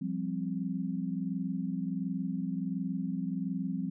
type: chord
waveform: sine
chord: F suspended second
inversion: none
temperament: equal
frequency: 174.61 / 196 / 261.6 Hz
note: F3 / G3 / C4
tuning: 0 / 0 / 0 cents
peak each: -35 / -35 / -36 dBFS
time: 0.01-3.9 s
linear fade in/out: 10 ms
effects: none